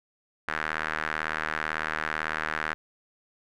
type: tone with band-pass filter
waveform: sawtooth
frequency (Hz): 78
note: D#2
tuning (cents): +5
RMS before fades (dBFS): -31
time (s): 0.48-2.74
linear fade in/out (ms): 0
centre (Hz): 1600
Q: 2.9
effects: none